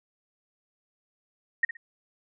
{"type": "tone with echo", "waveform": "sine", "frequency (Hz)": 1864, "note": "A#6", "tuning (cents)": -1, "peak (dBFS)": -18, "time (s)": [1.63, 1.65], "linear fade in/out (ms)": 5, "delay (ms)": 60, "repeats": 2, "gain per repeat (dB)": -13, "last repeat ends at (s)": 1.77, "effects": []}